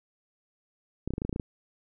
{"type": "clicks", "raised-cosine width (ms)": 3, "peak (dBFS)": -18, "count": 10, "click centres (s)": [1.076, 1.106, 1.137, 1.181, 1.219, 1.25, 1.294, 1.328, 1.361, 1.398], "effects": []}